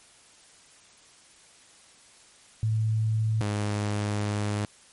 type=tone pair in turn; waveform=sine / sawtooth; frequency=110 / 103.83 Hz; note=A2 / G#2; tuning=0 / 0 cents; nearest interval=minor second; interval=100 cents; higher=first; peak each=-22 dBFS; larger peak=neither; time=2.63-3.41 / 3.41-4.65 s; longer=second; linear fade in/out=0 ms; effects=white hiss -55 dBFS RMS until 4.92 s + MP3 48 kbps